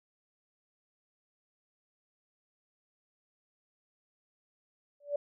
sine tone with exponential growth, 578 Hz, D5, 28 cents flat, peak -25 dBFS, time 5-5.16 s, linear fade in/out 5 ms, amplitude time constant 34 ms, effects none

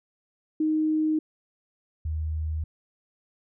sine tone pair in turn, 311.1 / 78.27 Hz, D#4 / D#2, 0 / +11 cents, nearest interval 2 octaves, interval 2389 cents, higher first, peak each -21 / -26 dBFS, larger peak first, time 0.6-1.19 / 2.05-2.64 s, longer neither, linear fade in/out 5 ms, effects none

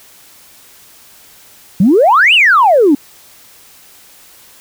sine exponential two-way sweep, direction up then down, 169.7 to 3058 to 264.8 Hz, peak -4 dBFS, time 1.8-2.95 s, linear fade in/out 5 ms, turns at 2.34 s, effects tanh soft clip ceiling 0 dBFS + white hiss -42 dBFS RMS until 4.6 s

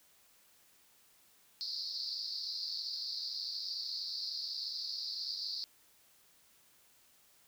white band-pass noise, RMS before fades -40 dBFS, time 1.61-5.64 s, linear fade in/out 0 ms, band 4200 to 5000 Hz, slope 96 dB/octave, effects white hiss -66 dBFS RMS until 7.47 s

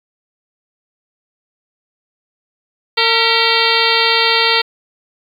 harmonic tone with a mistuned harmonic, 455.7 Hz, A#4, 39 cents flat, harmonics 1 / 2 / 3 / 4 / 5 / 6 / 7 / 8 / 9 / 10, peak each -20 / -20 / -20 / -20 / -20 / -20 / -20 / -20 / -20 / -20 dBFS, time 2.97-4.62 s, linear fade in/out 10 ms, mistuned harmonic 4, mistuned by +98 cents, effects 7-bit

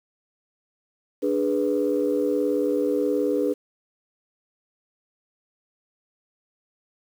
sine chord, G# diminished, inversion second, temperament equal, 293.7 / 415.3 / 493.9 Hz, D4 / G#4 / B4, 0 / 0 / 0 cents, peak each -24 dBFS, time 1.22-3.54 s, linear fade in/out 20 ms, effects tanh soft clip ceiling -12 dBFS + 8-bit

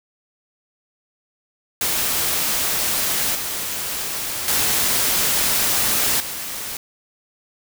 white noise with level steps, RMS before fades -21 / -26 / -19 / -29 dBFS, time 1.81-6.77 s, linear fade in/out 2 ms, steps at 3.35 / 4.48 / 6.2 s, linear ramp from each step 2 ms, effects none

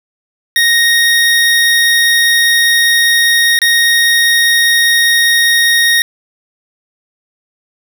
25% pulse tone with dropouts, 1865 Hz, A#6, in tune, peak -4 dBFS, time 0.56-6.02 s, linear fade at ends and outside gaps 1 ms, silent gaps 3.59-3.617 s, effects none

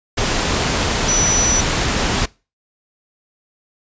sine tone in noise, 5920 Hz, F#8, in tune, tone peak -15 dBFS, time 1.08-1.61 s, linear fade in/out 10 ms, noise pink, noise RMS -18 dBFS, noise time 0.17-2.26 s, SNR 0 dB, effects noise-tail reverb RT60 0.3 s tail -23 dB re dry + resampled to 16000 Hz

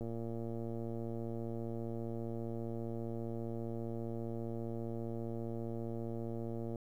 click train, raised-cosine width 2 ms, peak -29 dBFS, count 777, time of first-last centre 0.01-6.758 s, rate 115 Hz, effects 11-bit

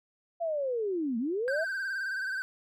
sine linear two-way sweep, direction down then up, 690 to 218.2 to 678 Hz, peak -28 dBFS, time 0.4-1.65 s, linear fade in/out 20 ms, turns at 1.18 s
triangle tone with vibrato, 1556 Hz, G6, 13 cents flat, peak -29 dBFS, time 1.48-2.42 s, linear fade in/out 0 ms, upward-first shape sine, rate 19 Hz, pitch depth 63 cents each way
effects none

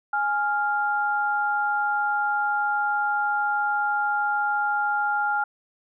sine tone pair together, 830.6 / 1396.9 Hz, G#5 / F6, 0 / 0 cents, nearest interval major sixth, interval 900 cents, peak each -24 dBFS, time 0.13-5.44 s, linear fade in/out 5 ms, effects none

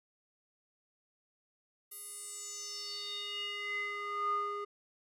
square tone with band-pass filter sweep, 409.5 Hz, G#4, 24 cents flat, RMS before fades -39 dBFS, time 1.91-4.65 s, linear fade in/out 10 ms, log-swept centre 12000 to 890 Hz, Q 5.4, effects none

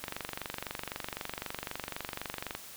click train, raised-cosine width 0.3 ms, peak -19 dBFS, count 61, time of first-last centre 0.04-2.55 s, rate 23.9 Hz, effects white hiss -48 dBFS RMS until 2.76 s

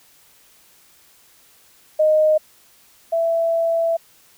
sine tone pair in turn, 619 / 664.3 Hz, D#5 / E5, -9 / +13 cents, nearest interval minor second, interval 122 cents, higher second, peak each -12 / -16 dBFS, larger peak first, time 1.99-2.38 / 3.12-3.97 s, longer second, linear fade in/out 10 ms, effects white hiss -53 dBFS RMS until 4.37 s

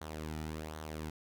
sawtooth tone with flanger, 77.78 Hz, D#2, in tune, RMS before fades -42 dBFS, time 0.01-1.1 s, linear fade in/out 5 ms, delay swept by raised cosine 0.39 to 1.89 ms, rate 1.3 Hz, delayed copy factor -0.6, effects none

